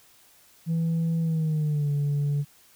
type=tone with pitch glide; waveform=sine; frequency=164.81 to 144.31 Hz; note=E3 to D3; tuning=0 to -30 cents; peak=-20 dBFS; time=0.66-2.45 s; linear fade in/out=50 ms; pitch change=-230 cents; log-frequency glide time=1.21-1.9 s; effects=tanh soft clip ceiling -21 dBFS + white hiss -57 dBFS RMS until 2.75 s